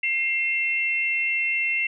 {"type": "tone pair together", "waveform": "sine", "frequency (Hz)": [2116, 2702], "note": ["C7", "E7"], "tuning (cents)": [19, 42], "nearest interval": "major third", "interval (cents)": 423, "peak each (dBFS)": -24, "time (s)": [0.03, 1.87], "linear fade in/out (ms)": 5, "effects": []}